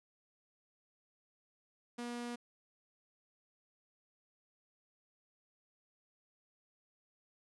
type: tone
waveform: sawtooth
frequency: 240 Hz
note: B3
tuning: 49 cents flat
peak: -36 dBFS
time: 1.98-2.36 s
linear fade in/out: 10 ms
effects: resampled to 24000 Hz + 12-bit